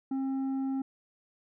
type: tone with tanh clipping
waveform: sine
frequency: 267.9 Hz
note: C4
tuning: 41 cents sharp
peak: -30 dBFS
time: 0.11-0.82 s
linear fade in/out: 5 ms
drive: 6 dB
effects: none